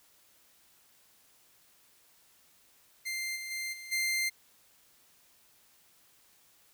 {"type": "tone with level steps", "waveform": "sawtooth", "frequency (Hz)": 2093, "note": "C7", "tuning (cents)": 0, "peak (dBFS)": [-30, -35, -31, -40, -25], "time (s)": [3.05, 4.3], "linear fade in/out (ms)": 20, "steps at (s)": [3.35, 3.5, 3.72, 3.91], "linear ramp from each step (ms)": 20, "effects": ["white hiss -64 dBFS RMS until 6.73 s"]}